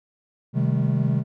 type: chord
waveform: triangle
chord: A half-diminished seventh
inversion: first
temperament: equal with one note detuned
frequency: 130.81 / 155.56 / 196 / 214.9 Hz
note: C3 / Eb3 / G3 / A3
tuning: 0 / 0 / 0 / -41 cents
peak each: -20 / -22 / -25 / -26 dBFS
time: 0.53-1.24 s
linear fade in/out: 50 ms
effects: none